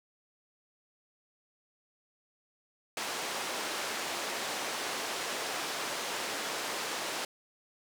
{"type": "band-pass noise", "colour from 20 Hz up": "pink", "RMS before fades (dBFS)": -36, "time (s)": [2.97, 7.25], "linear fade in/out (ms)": 2, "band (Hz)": [450, 8300], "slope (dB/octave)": 12, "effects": []}